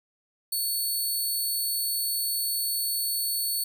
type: tone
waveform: 5% pulse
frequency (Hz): 4435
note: C#8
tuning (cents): 0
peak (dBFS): -19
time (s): 0.52-3.64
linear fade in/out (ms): 5
effects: none